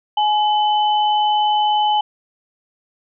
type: tone pair together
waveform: sine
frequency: 843 / 3017 Hz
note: G#5 / F#7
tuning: +26 / +33 cents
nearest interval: octave + minor seventh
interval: 2207 cents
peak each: -14 / -23 dBFS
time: 0.17-2.01 s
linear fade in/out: 5 ms
effects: none